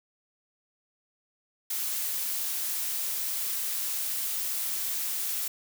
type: noise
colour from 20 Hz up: blue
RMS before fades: -31 dBFS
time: 1.7-5.48 s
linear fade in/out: 5 ms
effects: none